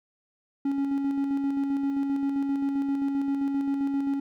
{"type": "tone with tremolo", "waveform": "triangle", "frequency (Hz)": 277.4, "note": "C#4", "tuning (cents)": 1, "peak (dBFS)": -21, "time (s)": [0.65, 4.2], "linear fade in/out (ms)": 5, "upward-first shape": "square", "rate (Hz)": 7.6, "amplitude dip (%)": 30, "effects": []}